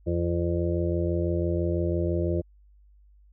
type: harmonic tone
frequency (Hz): 86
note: F2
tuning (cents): -26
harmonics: 1 / 2 / 4 / 5 / 6 / 7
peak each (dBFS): -27 / -31 / -28 / -38 / -34 / -34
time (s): 0.06-2.42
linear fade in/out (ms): 20
effects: added 50 Hz sine -53 dBFS peak until 3.32 s